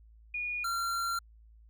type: tone pair in turn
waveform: sine / square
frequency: 2446 / 1372.8 Hz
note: D#7 / F6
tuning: -30 / -30 cents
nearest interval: minor seventh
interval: 1000 cents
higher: first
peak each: -32 / -31 dBFS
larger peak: second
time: 0.34-0.64 / 0.64-1.19 s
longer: second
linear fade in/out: 5 ms
effects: added 55 Hz sine -54 dBFS peak until 1.69 s